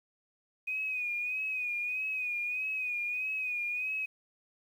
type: tone with vibrato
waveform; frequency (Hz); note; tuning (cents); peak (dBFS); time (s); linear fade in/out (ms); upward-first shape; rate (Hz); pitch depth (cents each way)
sine; 2489; D#7; 0; -31; 0.67-4.06; 10; sine; 1.6; 53
effects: 10-bit